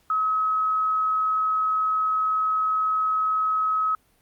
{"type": "tone", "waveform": "sine", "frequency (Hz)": 1279, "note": "D#6", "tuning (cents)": 47, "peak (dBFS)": -20, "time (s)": [0.1, 3.95], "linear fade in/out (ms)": 2, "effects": ["pink hiss -63 dBFS RMS until 4.21 s", "Opus 48 kbps"]}